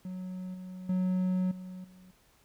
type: tone with level steps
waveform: triangle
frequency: 184.3 Hz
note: F#3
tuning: 7 cents flat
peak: -34 / -38 / -24 / -38 / -50 dBFS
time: 0.05-2.11 s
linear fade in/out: 2 ms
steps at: 0.54 / 0.89 / 1.51 / 1.84 s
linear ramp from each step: 5 ms
effects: pink hiss -65 dBFS RMS until 2.44 s